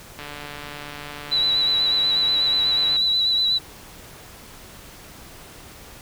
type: click train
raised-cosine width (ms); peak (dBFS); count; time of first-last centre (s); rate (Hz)
0.3; -19; 406; 0.19-2.964; 146
type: tone with vibrato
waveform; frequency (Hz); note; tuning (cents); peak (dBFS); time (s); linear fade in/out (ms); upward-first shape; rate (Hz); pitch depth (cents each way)
sine; 3951; B7; 0; -17; 1.31-3.59; 20; sine; 8.2; 30
effects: pink hiss -43 dBFS RMS until 6.01 s